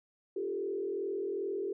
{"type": "tone with frequency modulation", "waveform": "sine", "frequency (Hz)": 394, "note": "G4", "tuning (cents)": 9, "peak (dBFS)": -32, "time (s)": [0.36, 1.73], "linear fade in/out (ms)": 5, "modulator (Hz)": 42.5, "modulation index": 1.1, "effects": []}